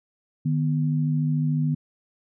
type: tone pair together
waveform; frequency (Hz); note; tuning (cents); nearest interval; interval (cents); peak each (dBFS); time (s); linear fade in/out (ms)
sine; 152.5 / 246.2; D#3 / B3; -34 / -5; minor sixth; 829; -21 / -27; 0.45-1.75; 10
effects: none